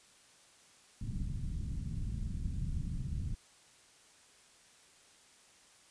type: low-pass noise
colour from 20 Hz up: pink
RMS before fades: -37 dBFS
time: 1.01-3.35 s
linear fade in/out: 5 ms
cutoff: 190 Hz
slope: 24 dB/octave
effects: white hiss -62 dBFS RMS until 5.9 s + resampled to 22050 Hz